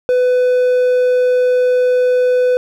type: tone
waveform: triangle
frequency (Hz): 500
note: B4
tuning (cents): +21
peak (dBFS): -8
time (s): 0.09-2.57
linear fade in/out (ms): 0
effects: none